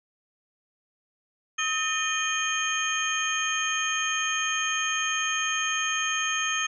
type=tone cluster; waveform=sine; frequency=1272 / 1815 / 2467 / 3136 / 6450 Hz; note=D#6 / A#6 / D#7 / G7 / G8; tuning=+38 / -47 / -15 / 0 / +48 cents; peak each=-31 dBFS; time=1.58-6.67 s; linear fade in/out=10 ms; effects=none